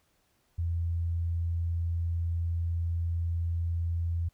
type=tone; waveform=sine; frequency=84.5 Hz; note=E2; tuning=43 cents sharp; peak=-27 dBFS; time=0.58-4.29 s; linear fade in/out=10 ms; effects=pink hiss -71 dBFS RMS until 4.33 s